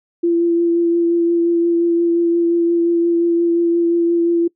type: tone with vibrato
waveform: sine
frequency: 340 Hz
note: F4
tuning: 46 cents flat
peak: -12 dBFS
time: 0.23-4.48 s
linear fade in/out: 10 ms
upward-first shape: triangle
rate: 5.7 Hz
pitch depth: 17 cents each way
effects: noise-tail reverb RT60 0.1 s tail -23 dB re dry